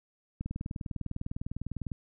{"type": "click train", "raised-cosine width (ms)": 5, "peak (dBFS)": -23, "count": 31, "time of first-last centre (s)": [0.41, 1.918], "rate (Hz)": 19.9, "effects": []}